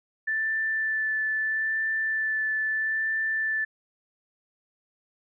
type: tone with vibrato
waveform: sine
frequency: 1760 Hz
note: A6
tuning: in tune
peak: -24 dBFS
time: 0.27-3.65 s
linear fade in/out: 10 ms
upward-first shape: sine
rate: 0.77 Hz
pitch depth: 11 cents each way
effects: none